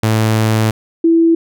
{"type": "tone pair in turn", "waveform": ["sawtooth", "sine"], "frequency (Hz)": [110, 331], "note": ["A2", "E4"], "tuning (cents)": [0, 7], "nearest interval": "octave + perfect fifth", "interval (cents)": 1907, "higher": "second", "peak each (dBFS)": -7, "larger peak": "neither", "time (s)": [[0.03, 0.71], [1.04, 1.35]], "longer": "first", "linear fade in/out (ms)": 5, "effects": []}